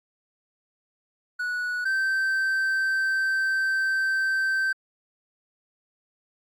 triangle tone pair in turn, 1470 / 1554.3 Hz, F#6 / G6, -12 / -15 cents, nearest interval minor second, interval 97 cents, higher second, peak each -24 / -20 dBFS, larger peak second, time 1.39-1.85 / 1.85-4.73 s, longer second, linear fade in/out 10 ms, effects AAC 64 kbps

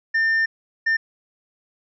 triangle tone bursts at uneven times, 1800 Hz, A6, 39 cents sharp, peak -15 dBFS, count 2, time 0.14-0.46 / 0.86-0.97 s, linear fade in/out 10 ms, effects resampled to 16000 Hz

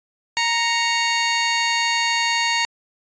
15% pulse tone pair together, 932.1 / 2217 Hz, A#5 / C#7, 0 / 0 cents, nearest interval octave + minor third, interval 1500 cents, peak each -13 / -16 dBFS, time 0.37-2.65 s, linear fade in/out 0 ms, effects resampled to 16000 Hz

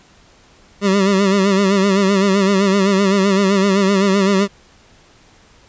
25% pulse tone with vibrato, 196 Hz, G3, in tune, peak -8 dBFS, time 0.81-4.48 s, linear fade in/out 50 ms, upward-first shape sine, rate 7.8 Hz, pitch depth 69 cents each way, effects pink hiss -49 dBFS RMS until 5.68 s + resampled to 16000 Hz

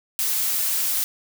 blue noise, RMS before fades -23 dBFS, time 0.19-1.04 s, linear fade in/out 0 ms, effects none

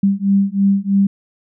sine beating tone pair, 196 / 199.1 Hz, G3 / G3, 0 / +27 cents, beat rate 3.1 Hz, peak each -15 dBFS, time 0.03-1.07 s, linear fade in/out 5 ms, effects none

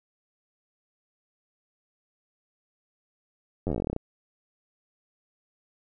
slowing click train, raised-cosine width 2 ms, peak -16 dBFS, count 16, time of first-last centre 3.67-3.964 s, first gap 10 ms, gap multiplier 1.09, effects none

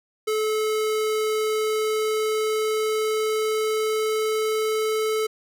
square tone with pitch glide, 432.5 to 435.3 Hz, A4 to A4, -30 to -19 cents, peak -22 dBFS, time 0.27-5.27 s, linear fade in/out 10 ms, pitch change +11 cents, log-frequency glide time 1.34-4.98 s, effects none

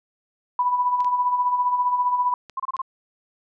sine tone with tremolo, 987.8 Hz, B5, in tune, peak -16 dBFS, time 0.59-2.34 s, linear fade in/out 2 ms, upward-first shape sine, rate 15 Hz, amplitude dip 55%
clicks, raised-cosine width 0.2 ms, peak -24 dBFS, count 4, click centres 1.005 / 1.046 / 2.497 / 2.767 s
sine tone bursts, 1059 Hz, C6, 21 cents sharp, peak -23 dBFS, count 5, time 2.57-2.818 s, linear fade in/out 5 ms, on 28 ms, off 27 ms
effects none

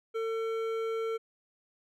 sine tone with hard clipping, 450 Hz, A4, 39 cents sharp, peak -32 dBFS, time 0.14-1.18 s, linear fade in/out 20 ms, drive 11 dB, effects none

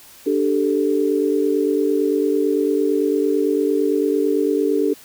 sine chord, D suspended fourth, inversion none, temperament just, 293.7 / 391.6 / 440.5 Hz, D4 / G4 / A4, 0 / -2 / +2 cents, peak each -20 dBFS, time 0.26-4.94 s, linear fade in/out 10 ms, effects white hiss -45 dBFS RMS until 5.04 s

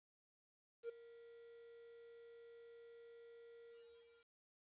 triangle tone with ADSR envelope, 466.2 Hz, A#4, in tune, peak -39 dBFS, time 0.83-4.33 s, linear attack 61 ms, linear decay 10 ms, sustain -17 dB, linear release 620 ms, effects resampled to 8000 Hz + 12-bit

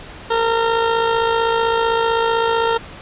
20% pulse tone with amplitude modulation, 458.5 Hz, A#4, 29 cents flat, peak -8 dBFS, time 0.3-2.78 s, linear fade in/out 10 ms, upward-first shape sine, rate 55.7 Hz, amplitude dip 45%, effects pink hiss -36 dBFS RMS until 3.01 s + resampled to 8000 Hz

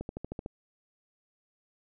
accelerating click train, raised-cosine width 2 ms, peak -23 dBFS, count 7, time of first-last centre 0.01-0.461 s, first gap 81 ms, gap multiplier 0.97, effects none

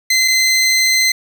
20% pulse tone pair in turn, 2059 / 2059 Hz, C7 / C7, -28 / -28 cents, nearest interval unison, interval 0 cents, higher neither, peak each -6 dBFS, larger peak neither, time 0.1-0.28 / 0.28-1.12 s, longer second, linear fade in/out 5 ms, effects none

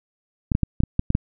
clicks, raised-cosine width 5 ms, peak -6 dBFS, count 8, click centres 0.518 / 0.551 / 0.633 / 0.804 / 0.836 / 0.994 / 1.104 / 1.151 s, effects none

